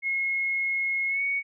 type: tone with pitch glide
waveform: sine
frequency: 2165 to 2230 Hz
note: C#7 to C#7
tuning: -41 to +10 cents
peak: -24 dBFS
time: 0.02-1.43 s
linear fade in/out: 50 ms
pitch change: +51 cents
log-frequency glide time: 1.08-1.22 s
effects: none